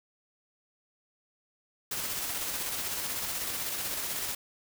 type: noise with tremolo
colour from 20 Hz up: white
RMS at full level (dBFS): -33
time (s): 1.91-4.35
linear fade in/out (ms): 5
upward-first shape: square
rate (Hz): 16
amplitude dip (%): 25
effects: none